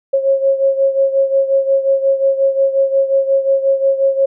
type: beating tone pair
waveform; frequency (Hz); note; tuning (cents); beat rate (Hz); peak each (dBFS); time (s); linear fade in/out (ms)
sine; 542 / 547.6; C#5 / C#5; -39 / -21; 5.6; -12 / -17; 0.13-4.26; 10
effects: none